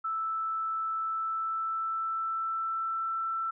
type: tone with pitch glide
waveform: sine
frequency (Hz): 1318 to 1334.1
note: E6 to E6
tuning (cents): -1 to +20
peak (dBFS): -29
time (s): 0.04-3.51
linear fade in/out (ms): 10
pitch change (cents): +21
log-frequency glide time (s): 0.97-3.15
effects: none